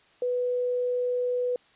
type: tone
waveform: sine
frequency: 494.3 Hz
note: B4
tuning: 1 cent sharp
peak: -24 dBFS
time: 0.22-1.56 s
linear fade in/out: 2 ms
effects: white hiss -60 dBFS RMS until 1.75 s + resampled to 8000 Hz